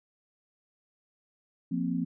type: chord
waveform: sine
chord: F suspended fourth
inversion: none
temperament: equal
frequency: 174.61 / 233.1 / 261.6 Hz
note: F3 / Bb3 / C4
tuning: 0 / 0 / 0 cents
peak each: -31 / -33 / -31 dBFS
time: 1.71-2.05 s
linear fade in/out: 10 ms
effects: none